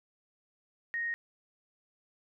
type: tone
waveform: sine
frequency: 1864.7 Hz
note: A#6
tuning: in tune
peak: -31 dBFS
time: 0.94-1.14 s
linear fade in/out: 0 ms
effects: none